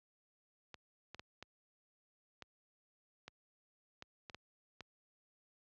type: clicks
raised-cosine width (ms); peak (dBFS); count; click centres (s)
0.2; -30; 10; 0.743 / 1.146 / 1.195 / 1.426 / 2.423 / 3.28 / 4.024 / 4.298 / 4.346 / 4.807
effects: high-pass 60 Hz 12 dB/octave + low-pass 5000 Hz 12 dB/octave